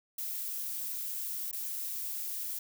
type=noise with dropouts; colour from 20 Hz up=violet; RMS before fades=-37 dBFS; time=0.18-2.59 s; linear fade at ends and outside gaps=5 ms; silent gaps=1.514-1.528 s; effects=none